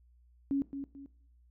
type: tone with echo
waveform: sine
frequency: 277.2 Hz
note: C#4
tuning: in tune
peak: -27 dBFS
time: 0.51-0.62 s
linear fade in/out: 0 ms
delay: 220 ms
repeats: 2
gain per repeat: -9 dB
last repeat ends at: 1.06 s
effects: noise-tail reverb RT60 0.6 s tail -19 dB re dry + added 60 Hz sine -60 dBFS peak until 1.5 s